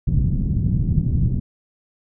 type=low-pass noise; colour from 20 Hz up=white; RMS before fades=-19 dBFS; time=0.07-1.4 s; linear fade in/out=5 ms; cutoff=170 Hz; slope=24 dB/octave; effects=none